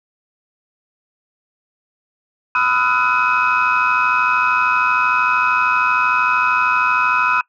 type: tone cluster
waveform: sine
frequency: 999 / 1261 / 1354 / 1475 / 2534 Hz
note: B5 / D#6 / E6 / F#6 / D#7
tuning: +20 / +23 / +46 / -6 / +31 cents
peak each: -19 dBFS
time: 2.55-7.41 s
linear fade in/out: 2 ms
effects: noise-tail reverb RT60 0.1 s tail -22 dB re dry + tanh soft clip ceiling -6 dBFS